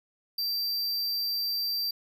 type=tone; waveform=square; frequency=4693 Hz; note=D8; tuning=2 cents flat; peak=-28 dBFS; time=0.38-1.91 s; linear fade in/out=5 ms; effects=none